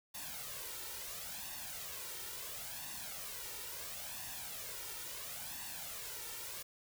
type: noise with flanger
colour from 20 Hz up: white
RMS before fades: -45 dBFS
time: 0.14-6.63 s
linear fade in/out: 10 ms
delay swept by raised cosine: 1.1 to 2.2 ms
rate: 0.73 Hz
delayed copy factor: +0.65
effects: none